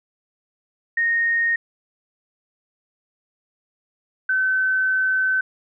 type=tone pair in turn; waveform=sine; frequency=1855 / 1526.6 Hz; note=A#6 / G6; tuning=-9 / -46 cents; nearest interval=minor third; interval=337 cents; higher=first; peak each=-17 dBFS; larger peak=neither; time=0.97-1.56 / 4.29-5.41 s; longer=second; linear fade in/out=5 ms; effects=none